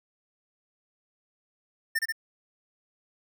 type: tone with echo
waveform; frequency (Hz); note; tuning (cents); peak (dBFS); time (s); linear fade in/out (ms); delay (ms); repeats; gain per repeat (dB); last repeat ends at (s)
square; 1800; A6; +39; -24; 1.95-1.99; 10; 67; 2; -2; 2.124
effects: none